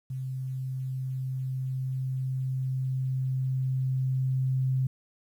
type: tone with level ramp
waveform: sine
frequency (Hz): 130.8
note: C3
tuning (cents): 0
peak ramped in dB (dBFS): -31 to -23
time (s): 0.1-4.87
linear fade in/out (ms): 5
effects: 10-bit